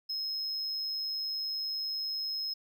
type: tone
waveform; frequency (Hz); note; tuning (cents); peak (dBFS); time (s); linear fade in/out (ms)
triangle; 5150; E8; -41; -31; 0.09-2.54; 10
effects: none